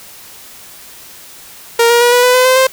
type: tone with pitch steps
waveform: sawtooth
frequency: 466.2 / 474.1 / 482.1 / 490.2 / 498.5 / 506.9 / 515.5 / 524.2 Hz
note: A#4 / A#4 / B4 / B4 / B4 / B4 / C5 / C5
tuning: 0 / +29 / -42 / -13 / +16 / +45 / -26 / +3 cents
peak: -3 dBFS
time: 1.79-2.67 s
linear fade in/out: 5 ms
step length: 110 ms
effects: white hiss -36 dBFS RMS until 2.72 s